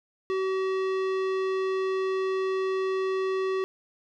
sine tone with tanh clipping, 380 Hz, F#4, 46 cents sharp, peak -27 dBFS, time 0.3-3.64 s, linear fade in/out 0 ms, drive 17 dB, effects none

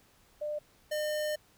sine / square tone pair in turn, 598 / 606 Hz, D5 / D#5, +31 / -46 cents, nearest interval unison, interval 23 cents, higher second, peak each -32 / -31 dBFS, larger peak second, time 0.41-0.59 / 0.91-1.36 s, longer second, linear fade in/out 10 ms, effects pink hiss -64 dBFS RMS until 1.57 s

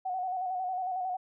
sine tone with vibrato, 740 Hz, F#5, in tune, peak -30 dBFS, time 0.05-1.17 s, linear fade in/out 10 ms, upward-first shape square, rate 11 Hz, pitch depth 38 cents each way, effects none

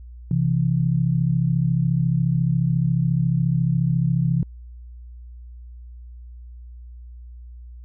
sine tone pair together, 131.6 / 165.8 Hz, C3 / E3, +10 / +10 cents, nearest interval major third, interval 400 cents, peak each -20 dBFS, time 0.31-4.43 s, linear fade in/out 2 ms, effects added 60 Hz sine -37 dBFS peak until 7.84 s

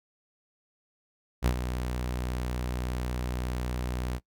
sawtooth tone with ADSR envelope, 61.74 Hz, B1, in tune, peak -17 dBFS, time 1.42-4.2 s, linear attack 40 ms, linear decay 78 ms, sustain -9 dB, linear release 46 ms, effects noise-tail reverb RT60 0.1 s tail -21 dB re dry

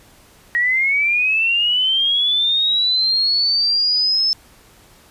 sine linear sweep, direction up, 1886 to 5274 Hz, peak -14 dBFS, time 0.55-4.33 s, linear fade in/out 0 ms, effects pink hiss -49 dBFS RMS until 5.1 s + resampled to 32000 Hz

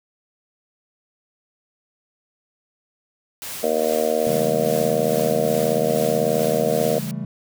white noise with tremolo, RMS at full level -31 dBFS, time 3.42-7.11 s, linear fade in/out 0 ms, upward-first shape triangle, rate 2.4 Hz, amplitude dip 50%
harmonic tone, 78.5 Hz, D#2, 16 cents sharp, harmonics 3 / 4 / 5 / 6 / 7 / 8 / 9, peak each -29 / -33 / -34 / -22 / -24 / -23 / -29 dBFS, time 3.63-6.99 s, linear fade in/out 5 ms
triangle chord, A dominant seventh, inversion first, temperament just, 137.5 / 165 / 198 / 220 Hz, C#3 / E3 / G3 / A3, -14 / +2 / +18 / 0 cents, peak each -29 dBFS, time 4.27-7.25 s, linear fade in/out 2 ms
effects none

